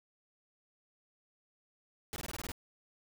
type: noise bursts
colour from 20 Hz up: pink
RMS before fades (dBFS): -41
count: 8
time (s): 2.13-2.518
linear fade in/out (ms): 0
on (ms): 31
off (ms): 20
effects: none